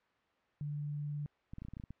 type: tone with vibrato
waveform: sine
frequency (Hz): 146.83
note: D3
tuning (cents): 0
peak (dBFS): -36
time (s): 0.61-1.26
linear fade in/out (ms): 0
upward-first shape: sine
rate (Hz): 19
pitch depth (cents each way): 10
type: clicks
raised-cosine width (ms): 5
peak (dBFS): -33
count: 10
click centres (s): 1.535 / 1.584 / 1.62 / 1.65 / 1.685 / 1.736 / 1.769 / 1.799 / 1.838 / 1.906
effects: white hiss -72 dBFS RMS until 2 s + low-pass 2000 Hz 12 dB/octave